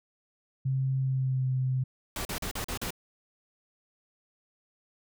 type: tone with pitch glide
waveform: sine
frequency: 132.9 to 129.64 Hz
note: C3 to C3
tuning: +27 to -16 cents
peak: -25 dBFS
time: 0.65-1.84 s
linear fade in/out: 10 ms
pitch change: -43 cents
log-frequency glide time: 0.99-1.48 s
type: noise bursts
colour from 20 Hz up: pink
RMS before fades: -34 dBFS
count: 6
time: 2.16-2.906 s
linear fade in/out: 2 ms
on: 91 ms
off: 40 ms
effects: none